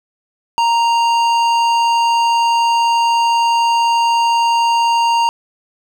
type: tone with hard clipping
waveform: sine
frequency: 931 Hz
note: A#5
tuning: 2 cents flat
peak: -13 dBFS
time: 0.58-5.29 s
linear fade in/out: 0 ms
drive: 12 dB
effects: none